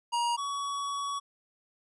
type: tone pair in turn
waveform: square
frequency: 948 / 1127.4 Hz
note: A#5 / C#6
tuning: +29 / +29 cents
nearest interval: minor third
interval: 300 cents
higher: second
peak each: -27 / -32 dBFS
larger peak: first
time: 0.12-0.37 / 0.37-1.2 s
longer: second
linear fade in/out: 20 ms
effects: resampled to 24000 Hz